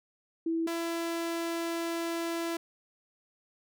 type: tone pair in turn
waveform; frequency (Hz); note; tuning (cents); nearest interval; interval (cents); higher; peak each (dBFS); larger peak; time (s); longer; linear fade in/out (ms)
sine / sawtooth; 328.7 / 335; E4 / E4; -5 / +28; unison; 33; second; -27; neither; 0.46-0.67 / 0.67-2.57; second; 5
effects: none